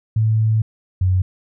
sine tone pair in turn, 110 / 92.5 Hz, A2 / F#2, 0 / 0 cents, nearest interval minor third, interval 300 cents, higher first, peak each -13 dBFS, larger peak neither, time 0.16-0.62 / 1.01-1.22 s, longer first, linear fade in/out 5 ms, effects none

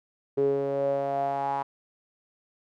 sawtooth tone with band-pass filter sweep, 138.8 Hz, C#3, 3 cents sharp, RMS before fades -27 dBFS, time 0.37-1.63 s, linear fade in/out 10 ms, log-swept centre 400 to 910 Hz, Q 7.9, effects none

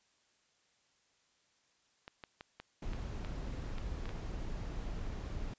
clicks, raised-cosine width 0.3 ms, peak -30 dBFS, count 9, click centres 2.079 / 2.238 / 2.409 / 2.6 / 2.934 / 3.248 / 3.783 / 4.056 / 4.092 s
brown noise, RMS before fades -40 dBFS, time 2.82-5.54 s, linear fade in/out 5 ms
effects white hiss -73 dBFS RMS until 5.58 s + resampled to 16000 Hz

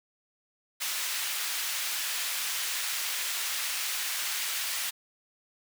pink high-pass noise, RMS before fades -32 dBFS, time 0.8-4.91 s, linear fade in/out 20 ms, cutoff 1900 Hz, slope 12 dB/octave, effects none

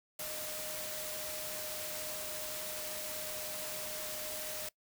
sine tone in noise, 616 Hz, D#5, 17 cents flat, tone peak -46 dBFS, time 0.19-4.69 s, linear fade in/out 5 ms, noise white, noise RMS -41 dBFS, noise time 0.19-4.69 s, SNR -8 dB, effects noise-tail reverb RT60 0.1 s tail -22 dB re dry

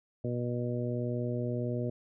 harmonic tone, 121.6 Hz, B2, 26 cents flat, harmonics 1 / 2 / 3 / 4 / 5, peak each -33 / -36 / -38 / -39 / -40 dBFS, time 0.24-1.9 s, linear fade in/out 5 ms, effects none

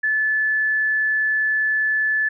sine tone, 1735 Hz, A6, 25 cents flat, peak -17 dBFS, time 0.03-2.29 s, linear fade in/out 10 ms, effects none

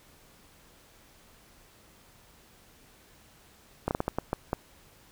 slowing click train, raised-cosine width 1 ms, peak -13 dBFS, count 8, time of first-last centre 3.88-4.531 s, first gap 29 ms, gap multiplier 1.38, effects pink hiss -58 dBFS RMS until 5.11 s

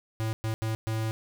square tone bursts at uneven times, 110.9 Hz, A2, 14 cents sharp, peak -28 dBFS, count 4, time 0.2-0.33 / 0.44-0.54 / 0.62-0.75 / 0.87-1.11 s, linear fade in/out 0 ms, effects none

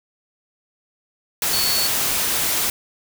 sine tone in noise, 4435 Hz, C#8, in tune, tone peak -21 dBFS, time 1.53-1.87 s, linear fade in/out 2 ms, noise white, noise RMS -21 dBFS, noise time 1.42-2.7 s, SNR -3 dB, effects none

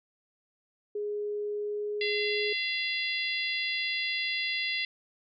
sine tone with pitch glide, 415.3 to 418.7 Hz, G#4 to G#4, 0 to +14 cents, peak -30 dBFS, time 0.95-2.53 s, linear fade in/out 5 ms, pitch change +14 cents, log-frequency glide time 1.59-2.42 s
harmonic tone, 683 Hz, F5, 39 cents flat, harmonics 3 / 4 / 5 / 6 / 7, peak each -32 / -34 / -36 / -38 / -39 dBFS, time 2.01-4.85 s, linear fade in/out 2 ms
effects none

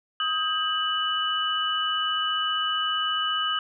sine tone cluster, 1257 / 1595 / 2964 Hz, D#6 / G6 / F#7, +17 / +30 / +2 cents, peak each -27 / -32 / -26 dBFS, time 0.2-3.59 s, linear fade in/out 2 ms, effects none

